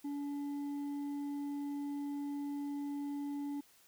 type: tone with hard clipping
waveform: sine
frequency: 286 Hz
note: D4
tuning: 46 cents flat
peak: -38 dBFS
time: 0.04-3.61 s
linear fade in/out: 10 ms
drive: 4 dB
effects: white hiss -65 dBFS RMS until 3.87 s